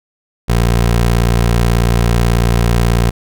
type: tone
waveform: 20% pulse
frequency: 58.27 Hz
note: A#1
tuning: in tune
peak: -5 dBFS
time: 0.48-3.11 s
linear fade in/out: 20 ms
effects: none